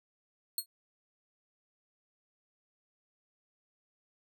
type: tone with exponential decay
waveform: 10% pulse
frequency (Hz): 4300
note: C8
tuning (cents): +47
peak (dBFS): -20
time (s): 0.58-0.66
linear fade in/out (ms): 2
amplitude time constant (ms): 16
effects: none